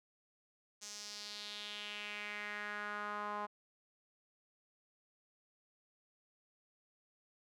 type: tone with band-pass filter sweep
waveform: sawtooth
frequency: 207.7 Hz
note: G#3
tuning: in tune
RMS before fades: -44 dBFS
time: 0.81-3.47 s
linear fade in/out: 20 ms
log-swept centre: 6300 to 980 Hz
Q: 3.1
effects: none